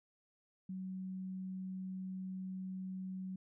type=tone; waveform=sine; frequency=187.5 Hz; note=F#3; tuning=23 cents sharp; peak=-40 dBFS; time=0.69-3.36 s; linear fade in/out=5 ms; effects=none